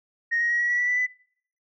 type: tone with pitch steps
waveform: sine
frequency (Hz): 1864.7 / 1883.1 / 1901.7 / 1920.4 / 1939.4 / 1958.5 / 1977.9 / 1997.4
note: A#6 / A#6 / A#6 / B6 / B6 / B6 / B6 / B6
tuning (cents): 0 / +17 / +34 / -49 / -32 / -15 / +2 / +19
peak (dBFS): -20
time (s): 0.31-1.07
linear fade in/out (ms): 20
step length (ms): 95
effects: noise-tail reverb RT60 0.6 s tail -25 dB re dry + tanh soft clip ceiling -16 dBFS